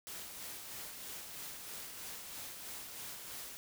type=noise with tremolo; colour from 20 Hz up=white; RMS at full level=-45 dBFS; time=0.07-3.57 s; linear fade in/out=0 ms; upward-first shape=sine; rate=3.1 Hz; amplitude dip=35%; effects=none